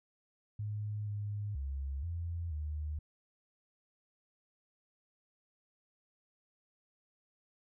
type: tone with pitch steps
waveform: sine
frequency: 105.1 / 103.3 / 68.6 / 84.9 / 75.8 Hz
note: G#2 / G#2 / C#2 / F2 / D#2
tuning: +21 / -9 / -17 / -48 / -45 cents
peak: -35 dBFS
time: 0.59-2.99 s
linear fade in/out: 5 ms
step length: 480 ms
effects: none